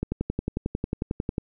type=click train; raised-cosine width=3 ms; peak=-13 dBFS; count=16; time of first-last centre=0.03-1.381 s; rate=11.1 Hz; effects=none